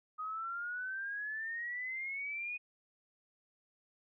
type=exponential sweep; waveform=sine; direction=up; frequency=1244.5 to 2489 Hz; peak=-37 dBFS; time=0.18-2.58 s; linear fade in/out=20 ms; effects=none